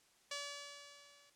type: tone with level ramp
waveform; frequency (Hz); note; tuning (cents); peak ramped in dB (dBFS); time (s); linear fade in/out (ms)
5% pulse; 573; D5; -43; -28 to -54; 0.31-1.3; 5
effects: white hiss -70 dBFS RMS until 1.35 s + low-pass 9000 Hz 12 dB/octave